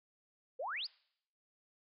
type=exponential sweep; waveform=sine; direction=up; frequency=466.2 to 5300 Hz; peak=-37 dBFS; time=0.59-0.87 s; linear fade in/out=10 ms; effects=noise-tail reverb RT60 0.7 s tail -25 dB re dry